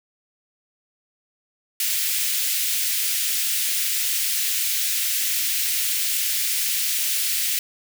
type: high-pass noise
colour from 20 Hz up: white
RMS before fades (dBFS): -23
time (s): 1.8-7.59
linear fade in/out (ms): 2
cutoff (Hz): 2000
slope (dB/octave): 24
effects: none

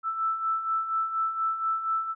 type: beating tone pair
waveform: sine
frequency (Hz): 1318.5 / 1322.7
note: E6 / E6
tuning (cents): 0 / +5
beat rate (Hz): 4.2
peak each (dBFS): -33 / -26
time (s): 0.03-2.15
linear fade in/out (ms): 50
effects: none

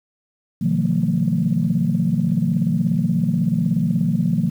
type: tone cluster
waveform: sine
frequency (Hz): 120.4 / 148.6 / 169.5 / 185.9 / 226.2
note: B2 / D3 / E3 / F#3 / A3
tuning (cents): -44 / +21 / +49 / +8 / +48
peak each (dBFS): -27 / -23 / -20 / -22 / -22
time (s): 0.61-4.5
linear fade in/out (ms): 10
effects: tanh soft clip ceiling -7 dBFS + 8-bit

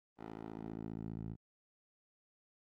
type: tone with band-pass filter sweep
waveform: 10% pulse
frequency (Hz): 55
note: A1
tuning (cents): 0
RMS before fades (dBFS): -45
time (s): 0.17-1.37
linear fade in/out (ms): 50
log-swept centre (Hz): 730 to 120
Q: 0.91
effects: Opus 24 kbps

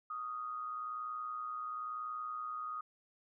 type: tone with amplitude modulation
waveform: sine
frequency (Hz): 1244.5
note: D#6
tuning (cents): 0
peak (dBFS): -36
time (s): 0.1-2.81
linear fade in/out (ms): 5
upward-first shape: sine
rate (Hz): 121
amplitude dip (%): 50
effects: none

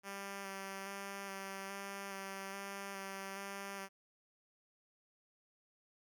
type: tone with vibrato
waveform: 5% pulse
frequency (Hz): 196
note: G3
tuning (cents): 0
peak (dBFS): -32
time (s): 0.03-3.89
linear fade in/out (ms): 50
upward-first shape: square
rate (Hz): 1.2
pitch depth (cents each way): 14
effects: none

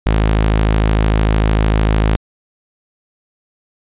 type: tone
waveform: sawtooth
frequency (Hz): 53.3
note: G#1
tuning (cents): +46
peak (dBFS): -7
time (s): 0.06-2.16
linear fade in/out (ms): 0
effects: resampled to 8000 Hz

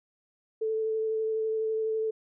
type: tone with vibrato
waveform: sine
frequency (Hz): 440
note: A4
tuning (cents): 0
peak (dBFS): -26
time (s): 0.61-2.11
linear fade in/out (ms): 10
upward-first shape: sine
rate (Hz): 12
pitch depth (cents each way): 12
effects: none

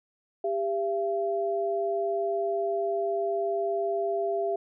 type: tone pair together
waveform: sine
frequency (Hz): 397.6 / 677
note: G4 / E5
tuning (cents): +25 / +46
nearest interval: major sixth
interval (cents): 921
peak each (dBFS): -28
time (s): 0.44-4.56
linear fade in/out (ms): 5
effects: none

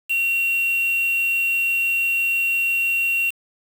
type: tone with quantisation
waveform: sine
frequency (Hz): 2743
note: F7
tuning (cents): -32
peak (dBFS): -18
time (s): 0.09-3.31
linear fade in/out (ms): 20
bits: 5
effects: none

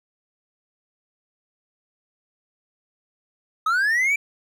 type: linear sweep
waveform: triangle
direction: up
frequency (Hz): 1244.5 to 2349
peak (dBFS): -16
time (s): 3.66-4.16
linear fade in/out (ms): 5
effects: none

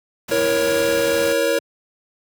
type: noise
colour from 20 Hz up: pink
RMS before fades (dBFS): -30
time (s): 0.28-1.33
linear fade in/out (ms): 10
type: chord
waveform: square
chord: A# diminished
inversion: second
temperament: equal with one note detuned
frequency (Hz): 329.6 / 471.6 / 554.4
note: E4 / A#4 / C#5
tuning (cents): 0 / +20 / 0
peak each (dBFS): -26 / -21 / -20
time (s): 0.31-1.59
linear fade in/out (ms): 5
effects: high-pass 100 Hz 12 dB/octave

